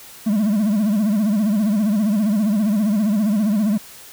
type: tone with vibrato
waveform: triangle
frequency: 210 Hz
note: G#3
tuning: 19 cents sharp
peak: -13 dBFS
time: 0.26-3.78 s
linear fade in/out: 10 ms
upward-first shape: sine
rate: 15 Hz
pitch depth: 120 cents each way
effects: white hiss -41 dBFS RMS until 4.12 s